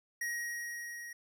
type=tone with level ramp; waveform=square; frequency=1891 Hz; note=A#6; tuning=24 cents sharp; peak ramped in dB=-34 to -44 dBFS; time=0.21-1.13 s; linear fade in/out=5 ms; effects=none